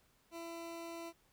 20% pulse tone, 335 Hz, E4, 28 cents sharp, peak -39 dBFS, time 0.31-1.13 s, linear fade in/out 50 ms, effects pink hiss -72 dBFS RMS until 1.32 s

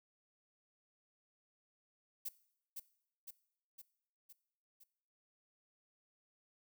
violet noise with echo, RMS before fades -41 dBFS, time 2.25-2.29 s, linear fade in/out 10 ms, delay 510 ms, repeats 5, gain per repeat -4 dB, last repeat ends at 4.84 s, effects noise-tail reverb RT60 0.7 s tail -19 dB re dry

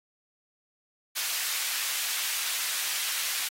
pink high-pass noise, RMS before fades -31 dBFS, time 1.15-3.49 s, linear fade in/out 20 ms, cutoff 2100 Hz, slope 12 dB/octave, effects AAC 48 kbps

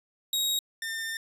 sawtooth tone pair in turn, 3789 / 1803.7 Hz, A#7 / A6, +27 / +42 cents, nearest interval octave + minor second, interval 1285 cents, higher first, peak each -22 / -28 dBFS, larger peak first, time 0.33-0.59 / 0.82-1.17 s, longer second, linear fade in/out 2 ms, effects resampled to 32000 Hz

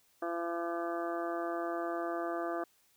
harmonic tone, 170 Hz, F3, 46 cents flat, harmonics 2 / 3 / 4 / 5 / 6 / 7 / 8 / 9 / 10, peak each -37 / -43 / -37 / -49 / -52 / -41 / -54 / -47 / -53 dBFS, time 0.22-2.64 s, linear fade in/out 5 ms, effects white hiss -69 dBFS RMS until 2.96 s

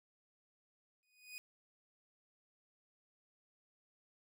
sawtooth tone with exponential growth, 2484 Hz, D#7, 3 cents flat, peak -40 dBFS, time 1.03-1.38 s, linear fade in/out 0 ms, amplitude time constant 76 ms, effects none

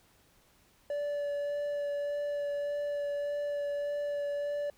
triangle tone with vibrato, 578 Hz, D5, 28 cents flat, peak -29 dBFS, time 0.9-4.7 s, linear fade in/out 2 ms, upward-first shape sine, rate 1.7 Hz, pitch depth 10 cents each way, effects pink hiss -65 dBFS RMS until 4.77 s

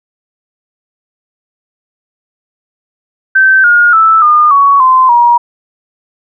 sine tone with pitch steps, 1548 / 1427.7 / 1316.8 / 1214.5 / 1120.2 / 1033.2 / 952.9 Hz, G6 / F6 / E6 / D#6 / C#6 / C6 / A#5, -22 / +38 / -2 / -42 / +18 / -22 / +38 cents, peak -3 dBFS, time 3.35-5.38 s, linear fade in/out 10 ms, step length 290 ms, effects none

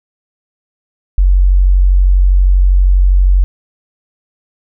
sine tone, 46.25 Hz, F#1, in tune, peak -5 dBFS, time 1.18-3.44 s, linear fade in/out 0 ms, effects none

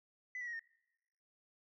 sine tone with pitch steps, 2004 / 1944.7 / 1887.2 / 1831.3 Hz, B6 / B6 / A#6 / A#6, +25 / -27 / +21 / -31 cents, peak -39 dBFS, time 0.35-0.594 s, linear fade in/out 2 ms, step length 61 ms, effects noise-tail reverb RT60 1.0 s tail -26 dB re dry + tanh soft clip ceiling -37 dBFS

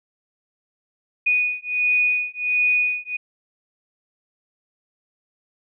sine beating tone pair, 2473 / 2474.4 Hz, D#7 / D#7, -11 / -10 cents, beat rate 1.4 Hz, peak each -21 dBFS, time 1.26-3.17 s, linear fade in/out 10 ms, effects none

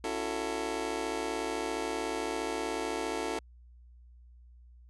25% pulse chord, F# minor seventh, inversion second, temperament just, 277.5 / 333 / 370 / 444 Hz, C#4 / E4 / F#4 / A4, +2 / +18 / 0 / +16 cents, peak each -37 / -34 / -35 / -32 dBFS, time 0.04-3.39 s, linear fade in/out 2 ms, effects added 60 Hz sine -52 dBFS peak until 4.89 s + resampled to 24000 Hz

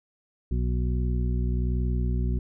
harmonic tone, 61.2 Hz, B1, 15 cents flat, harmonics 1 / 2 / 3 / 4 / 6, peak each -24 / -30 / -34 / -36 / -40 dBFS, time 0.51-2.39 s, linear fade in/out 5 ms, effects none

